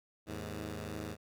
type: tone pair together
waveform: 10% pulse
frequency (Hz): 79.6 / 105.21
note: D#2 / G#2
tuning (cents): +40 / +23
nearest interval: perfect fourth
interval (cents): 483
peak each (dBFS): -34 / -34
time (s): 0.26-1.17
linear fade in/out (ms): 50
effects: none